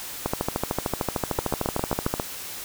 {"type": "two click trains", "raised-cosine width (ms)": 1, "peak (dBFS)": [-10, -9], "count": [7, 26], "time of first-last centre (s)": [[1.39, 2.199], [0.26, 2.14]], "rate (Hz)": [7.42, 13.3], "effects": ["white hiss -36 dBFS RMS until 2.64 s"]}